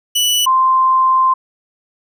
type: tone pair in turn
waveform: sawtooth / sine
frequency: 2960 / 1044 Hz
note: F#7 / C6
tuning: 0 / -4 cents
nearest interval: octave + tritone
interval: 1804 cents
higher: first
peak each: -9 dBFS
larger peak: neither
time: 0.15-0.46 / 0.46-1.34 s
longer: second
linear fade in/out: 10 ms
effects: none